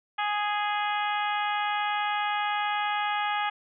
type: harmonic tone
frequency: 415.3 Hz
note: G#4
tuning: in tune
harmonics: 2 / 3 / 4 / 5 / 6 / 7 / 8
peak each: -28 / -32 / -34 / -36 / -38 / -39 / -40 dBFS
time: 0.18-3.5 s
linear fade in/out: 10 ms
effects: none